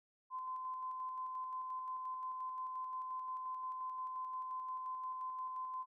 sine tone with tremolo, 1029 Hz, C6, 29 cents flat, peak -39 dBFS, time 0.3-5.86 s, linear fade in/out 50 ms, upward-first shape square, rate 5.7 Hz, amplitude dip 25%, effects none

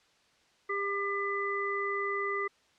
harmonic tone, 400 Hz, G4, 35 cents sharp, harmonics 1 / 3 / 5, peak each -34 / -34 / -34 dBFS, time 0.69-2.48 s, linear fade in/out 10 ms, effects white hiss -66 dBFS RMS until 2.78 s + low-pass 5000 Hz 12 dB/octave

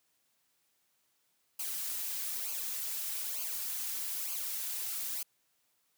blue noise with flanger, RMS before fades -37 dBFS, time 1.59-5.23 s, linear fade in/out 5 ms, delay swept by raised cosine 0.54 to 5.44 ms, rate 1.1 Hz, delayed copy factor -0.75, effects white hiss -75 dBFS RMS until 5.97 s + high-pass 80 Hz 12 dB/octave

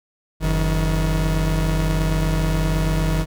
40% pulse tone pair together, 46.61 / 158.5 Hz, F#1 / D#3, +13 / +32 cents, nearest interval octave + major sixth, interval 2119 cents, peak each -19 / -20 dBFS, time 0.4-3.26 s, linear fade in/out 50 ms, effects none

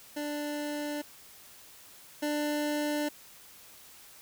25% pulse tone pair in turn, 294.8 / 296.5 Hz, D4 / D4, +7 / +17 cents, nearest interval unison, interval 10 cents, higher second, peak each -29 / -25 dBFS, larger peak second, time 0.16-1.02 / 2.22-3.09 s, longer second, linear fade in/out 10 ms, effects white hiss -53 dBFS RMS until 4.21 s

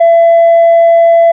triangle tone with tanh clipping, 672 Hz, E5, 33 cents sharp, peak -3 dBFS, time 0-1.32 s, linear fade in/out 10 ms, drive 6 dB, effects none

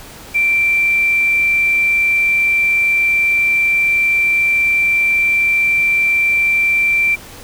sine tone with quantisation, 2349 Hz, D7, in tune, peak -11 dBFS, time 0.34-7.16 s, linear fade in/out 20 ms, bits 6, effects pink hiss -36 dBFS RMS until 7.43 s

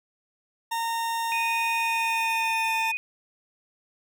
40% pulse tone with pitch glide, 919 to 896.5 Hz, A#5 to A5, -25 to +32 cents, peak -25 dBFS, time 0.71-2.92 s, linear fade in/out 10 ms, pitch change -43 cents, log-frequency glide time 1.73-2.75 s
sine tone, 2489 Hz, D#7, in tune, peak -26 dBFS, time 1.32-2.97 s, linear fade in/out 0 ms
effects none

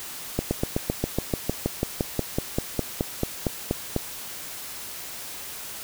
slowing click train, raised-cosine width 2 ms, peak -9 dBFS, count 21, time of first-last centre 0.39-3.963 s, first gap 120 ms, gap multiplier 1.04, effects white hiss -37 dBFS RMS until 5.83 s

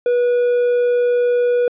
triangle tone, 486.6 Hz, B4, 26 cents flat, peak -11 dBFS, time 0.06-1.68 s, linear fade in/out 2 ms, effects resampled to 8000 Hz

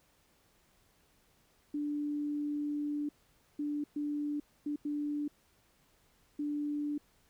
sine tone bursts at uneven times, 293.7 Hz, D4, in tune, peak -32 dBFS, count 6, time 1.74-3.09 / 3.59-3.84 / 3.96-4.4 / 4.66-4.76 / 4.85-5.28 / 6.39-6.98 s, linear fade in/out 5 ms, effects pink hiss -69 dBFS RMS until 7.29 s

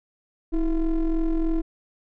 triangle ring-modulated tone, 172.6 Hz, F3, 20 cents flat, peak -15 dBFS, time 0.52-1.62 s, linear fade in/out 20 ms, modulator 151 Hz, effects none

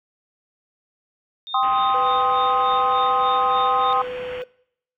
sine tone with tremolo, 3652 Hz, A#7, 36 cents flat, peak -29 dBFS, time 1.47-3.93 s, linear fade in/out 0 ms, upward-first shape sine, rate 3.4 Hz, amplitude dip 90%
sine chord, C minor, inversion second, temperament just, 784.9 / 1046.5 / 1255.8 Hz, G5 / C6 / Eb6, +2 / 0 / +16 cents, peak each -21 dBFS, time 1.54-4.02 s, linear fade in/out 5 ms
white low-pass noise, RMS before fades -38 dBFS, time 1.63-4.42 s, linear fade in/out 0 ms, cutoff 3200 Hz, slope 96 dB/octave
triangle tone, 500 Hz, B4, 21 cents sharp, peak -25 dBFS, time 1.94-4.44 s, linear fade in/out 5 ms
effects noise-tail reverb RT60 0.7 s tail -22 dB re dry

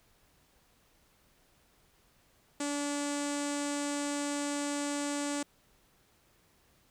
sawtooth tone with low-pass filter, 288.2 Hz, D4, 33 cents flat, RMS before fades -34 dBFS, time 2.6-5.43 s, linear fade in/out 5 ms, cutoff 8000 Hz, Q 4.7, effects pink hiss -67 dBFS RMS until 6.9 s

